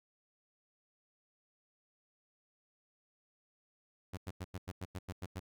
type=tone bursts; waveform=sawtooth; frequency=92.5 Hz; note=F#2; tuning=in tune; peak=-35 dBFS; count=10; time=4.13-5.398 s; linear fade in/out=10 ms; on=44 ms; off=92 ms; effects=none